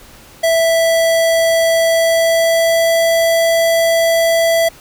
square tone with pitch glide, 659.3 to 663.1 Hz, E5 to E5, 0 to +10 cents, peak -11 dBFS, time 0.43-4.69 s, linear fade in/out 10 ms, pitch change +10 cents, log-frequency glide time 1.86-2.99 s, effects pink hiss -41 dBFS RMS until 4.8 s

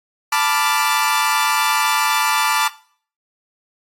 sawtooth chord, B half-diminished seventh, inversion third, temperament equal, 880 / 987.8 / 1174.7 / 1396.9 Hz, A5 / B5 / D6 / F6, 0 / 0 / 0 / 0 cents, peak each -16 / -19 / -16 / -21 dBFS, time 0.32-2.68 s, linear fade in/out 5 ms, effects noise-tail reverb RT60 0.5 s tail -19 dB re dry + AAC 48 kbps

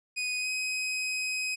sawtooth tone with pitch glide, 2489 to 2522 Hz, D#7 to D#7, 0 to +23 cents, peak -26 dBFS, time 0.16-1.56 s, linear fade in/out 20 ms, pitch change +23 cents, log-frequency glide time 0.38-0.49 s, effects resampled to 22050 Hz

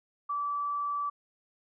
sine tone, 1157 Hz, D6, 26 cents flat, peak -29 dBFS, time 0.29-1.1 s, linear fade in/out 10 ms, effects none

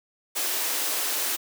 white high-pass noise, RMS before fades -27 dBFS, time 0.35-1.37 s, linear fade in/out 20 ms, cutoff 270 Hz, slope 96 dB/octave, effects none

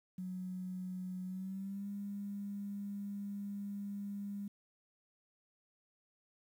sine tone with pitch glide, 183.9 to 201.7 Hz, F#3 to G3, -10 to +50 cents, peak -39 dBFS, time 0.18-4.48 s, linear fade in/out 5 ms, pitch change +160 cents, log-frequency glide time 1.25-1.88 s, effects 11-bit

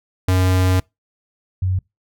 square / sine tone pair in turn, 92.5 / 93.01 Hz, F#2 / F#2, 0 / +10 cents, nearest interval unison, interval 10 cents, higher second, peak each -14 / -16 dBFS, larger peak first, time 0.28-0.8 / 1.62-1.79 s, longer first, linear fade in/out 5 ms, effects noise-tail reverb RT60 0.2 s tail -25 dB re dry

